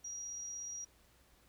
sine tone with amplitude modulation, 5740 Hz, F8, 47 cents sharp, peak -40 dBFS, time 0.04-0.85 s, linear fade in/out 10 ms, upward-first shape sine, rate 36.7 Hz, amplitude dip 25%, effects added 60 Hz sine -70 dBFS peak until 1.48 s + pink hiss -68 dBFS RMS until 1.48 s

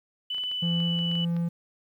sine tone with pitch glide, 2992 to 2970 Hz, F#7 to F#7, +19 to +6 cents, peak -28 dBFS, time 0.3-1.25 s, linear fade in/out 5 ms, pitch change -13 cents, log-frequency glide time 0.5-0.98 s
clicks, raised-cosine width 0.3 ms, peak -30 dBFS, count 9, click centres 0.346 / 0.382 / 0.437 / 0.515 / 0.803 / 0.99 / 1.115 / 1.154 / 1.366 s
triangle tone with tremolo, 170 Hz, F3, 46 cents flat, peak -22 dBFS, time 0.62-1.49 s, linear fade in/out 10 ms, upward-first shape sine, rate 1.7 Hz, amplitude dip 25%
effects 10-bit

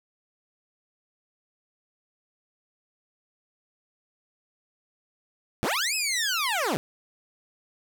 15% pulse linear two-way sweep, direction up then down, 70.3 to 2617 to 117.5 Hz, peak -18 dBFS, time 5.63-6.77 s, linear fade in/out 0 ms, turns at 5.95 s, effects none

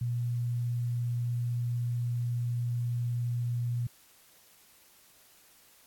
sine tone, 120.4 Hz, B2, 44 cents flat, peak -28 dBFS, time 0.01-3.87 s, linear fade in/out 5 ms, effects white hiss -60 dBFS RMS until 5.86 s + AAC 64 kbps

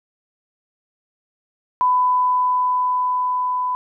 sine tone with level ramp, 1000 Hz, B5, 21 cents sharp, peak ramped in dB -13 to -19 dBFS, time 1.81-3.75 s, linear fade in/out 0 ms, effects none

